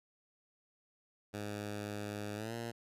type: tone with pitch glide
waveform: 10% pulse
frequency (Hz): 103.83 to 116.55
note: G#2 to A#2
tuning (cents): 0 to 0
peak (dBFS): -31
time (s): 1.33-2.72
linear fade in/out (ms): 20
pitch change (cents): +200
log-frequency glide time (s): 2.35-2.54
effects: resampled to 32000 Hz